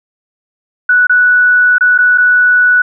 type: tone with dropouts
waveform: sine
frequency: 1477 Hz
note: F#6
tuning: 3 cents flat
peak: -5 dBFS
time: 0.89-2.82 s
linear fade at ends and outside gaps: 5 ms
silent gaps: 1.07-1.095 / 1.783-1.808 / 1.979-1.986 / 2.177-2.181 s
effects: none